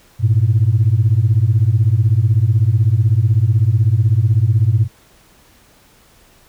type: beating tone pair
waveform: sine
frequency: 101.5 / 117.5 Hz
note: G#2 / A#2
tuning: -39 / +14 cents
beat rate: 16 Hz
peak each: -12 dBFS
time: 0.19-4.88 s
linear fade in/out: 50 ms
effects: tanh soft clip ceiling -5 dBFS + pink hiss -50 dBFS RMS until 6.48 s